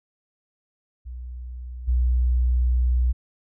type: tone with level steps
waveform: sine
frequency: 61.6 Hz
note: B1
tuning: 4 cents flat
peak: -32 / -17 dBFS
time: 1.05-3.13 s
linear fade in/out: 20 ms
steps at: 1.87 s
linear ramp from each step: 20 ms
effects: none